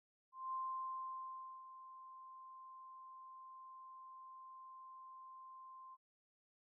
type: tone with ADSR envelope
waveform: sine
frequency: 1046.5 Hz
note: C6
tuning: in tune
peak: -39 dBFS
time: 0.32-5.97 s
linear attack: 210 ms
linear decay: 1100 ms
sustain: -14 dB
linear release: 36 ms
effects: none